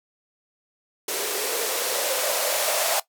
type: noise with band-pass filter sweep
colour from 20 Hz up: violet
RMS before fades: -25 dBFS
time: 1.08-3 s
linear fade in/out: 5 ms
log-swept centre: 400 to 670 Hz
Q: 7
effects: noise-tail reverb RT60 0.1 s tail -17 dB re dry